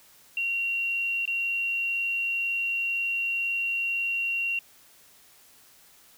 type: tone with dropouts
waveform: sine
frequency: 2751 Hz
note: F7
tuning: 27 cents flat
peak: -25 dBFS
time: 0.37-4.59 s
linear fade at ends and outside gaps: 2 ms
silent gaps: 1.255-1.276 s
effects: white hiss -56 dBFS RMS until 6.17 s